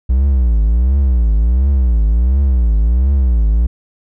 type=tone with vibrato; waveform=triangle; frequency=60.6 Hz; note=B1; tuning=32 cents flat; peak=-7 dBFS; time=0.09-3.67 s; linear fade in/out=10 ms; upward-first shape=triangle; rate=1.4 Hz; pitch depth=270 cents each way; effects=none